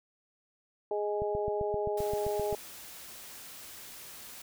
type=harmonic tone; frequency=207.7 Hz; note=G#3; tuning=in tune; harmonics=2 / 3 / 4; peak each=-31 / -35 / -37 dBFS; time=0.91-2.55 s; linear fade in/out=2 ms
type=click train; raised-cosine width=5 ms; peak=-27 dBFS; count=11; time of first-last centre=1.22-2.527 s; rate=7.65 Hz
type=noise; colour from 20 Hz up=white; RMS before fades=-47 dBFS; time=1.97-4.42 s; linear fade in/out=5 ms
effects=none